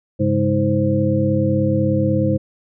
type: tone cluster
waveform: sine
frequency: 100.1 / 136.5 / 206.5 / 318.8 / 522 Hz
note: G2 / C#3 / G#3 / D#4 / C5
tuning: +37 / -26 / -10 / +42 / -4 cents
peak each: -21 dBFS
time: 0.19-2.38 s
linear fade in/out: 20 ms
effects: none